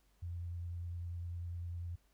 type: tone with vibrato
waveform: sine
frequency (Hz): 86.5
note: F2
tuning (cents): -16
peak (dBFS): -39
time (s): 0.22-1.96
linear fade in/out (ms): 10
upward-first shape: sine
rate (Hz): 10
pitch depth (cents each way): 15
effects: added 50 Hz sine -70 dBFS peak until 2.13 s + pink hiss -75 dBFS RMS until 2.13 s